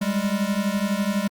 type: beating tone pair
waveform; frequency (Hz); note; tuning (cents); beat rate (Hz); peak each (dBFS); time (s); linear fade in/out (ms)
square; 195.8 / 207.8; G3 / G#3; -2 / +1; 12; -25; 0.01-1.28; 10
effects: Opus 48 kbps